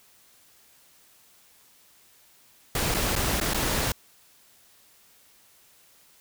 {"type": "noise with dropouts", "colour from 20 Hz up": "pink", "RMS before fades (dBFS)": -26, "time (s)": [2.75, 3.92], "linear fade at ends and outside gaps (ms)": 2, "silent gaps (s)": [[2.942, 2.945], [3.154, 3.161], [3.401, 3.412], [3.536, 3.544]], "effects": ["white hiss -58 dBFS RMS until 6.2 s"]}